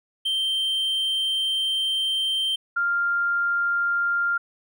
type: tone pair in turn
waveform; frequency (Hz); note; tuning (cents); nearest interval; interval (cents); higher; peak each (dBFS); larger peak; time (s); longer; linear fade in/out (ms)
triangle / sine; 3135 / 1396.5; G7 / F6; -1 / -1; octave + major second; 1400; first; -20; neither; 0.25-2.56 / 2.76-4.38; first; 10
effects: none